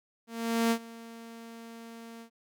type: tone with ADSR envelope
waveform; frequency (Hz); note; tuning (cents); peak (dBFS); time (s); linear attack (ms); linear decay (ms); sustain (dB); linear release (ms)
sawtooth; 229.6; A#3; -26; -19; 0.27-2.3; 440; 73; -21; 87
effects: none